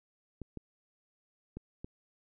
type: clicks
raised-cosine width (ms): 3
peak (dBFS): -28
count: 4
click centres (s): 0.417 / 0.573 / 1.57 / 1.845
effects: none